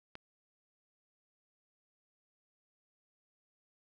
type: click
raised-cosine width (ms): 0.3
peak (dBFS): -29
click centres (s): 0.154
effects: none